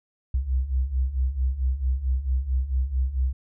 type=beating tone pair; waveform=sine; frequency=62 / 66.5 Hz; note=B1 / C2; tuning=+7 / +29 cents; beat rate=4.5 Hz; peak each=-27 / -23 dBFS; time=0.34-3.33 s; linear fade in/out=5 ms; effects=none